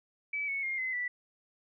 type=tone with pitch steps; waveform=sine; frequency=2297 / 2210 / 2126 / 2045 / 1967.6 Hz; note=D7 / C#7 / C7 / C7 / B6; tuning=-39 / -6 / +27 / -40 / -7 cents; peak=-31 dBFS; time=0.33-1.08 s; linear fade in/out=5 ms; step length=150 ms; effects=none